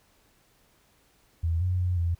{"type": "tone with pitch steps", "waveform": "sine", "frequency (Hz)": [82.9, 91, 90.1, 85.3], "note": ["E2", "F#2", "F#2", "F2"], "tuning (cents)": [10, -28, -45, -40], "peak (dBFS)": -23, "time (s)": [1.43, 2.15], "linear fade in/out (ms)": 10, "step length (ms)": 180, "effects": ["pink hiss -64 dBFS RMS until 2.19 s"]}